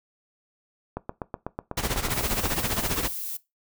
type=click train; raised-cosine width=1 ms; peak=-16 dBFS; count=14; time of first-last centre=0.97-2.581 s; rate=8.07 Hz
type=noise with tremolo; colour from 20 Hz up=pink; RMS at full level=-25 dBFS; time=1.77-3.08 s; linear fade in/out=5 ms; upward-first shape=sine; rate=15 Hz; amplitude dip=75%
type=noise; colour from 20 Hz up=violet; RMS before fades=-33 dBFS; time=2.1-3.37 s; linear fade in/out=5 ms
effects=noise-tail reverb RT60 0.2 s tail -19 dB re dry